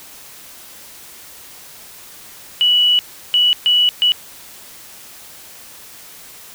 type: tone bursts at uneven times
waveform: sine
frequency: 2945 Hz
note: F#7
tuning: 9 cents flat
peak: -10 dBFS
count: 4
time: 2.61-2.99 / 3.34-3.53 / 3.66-3.89 / 4.02-4.12 s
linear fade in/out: 0 ms
effects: white hiss -39 dBFS RMS until 6.54 s